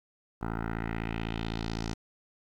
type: tone with low-pass filter sweep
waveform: 10% pulse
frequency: 55.9 Hz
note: A1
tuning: 28 cents sharp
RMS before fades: -34 dBFS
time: 0.41-1.94 s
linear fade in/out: 10 ms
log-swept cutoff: 1200 to 6000 Hz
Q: 2.3
effects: 10-bit